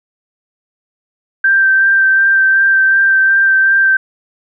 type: tone with vibrato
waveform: sine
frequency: 1568 Hz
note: G6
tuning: in tune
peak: -7 dBFS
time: 1.44-3.97 s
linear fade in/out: 5 ms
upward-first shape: sine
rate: 2.7 Hz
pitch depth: 15 cents each way
effects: none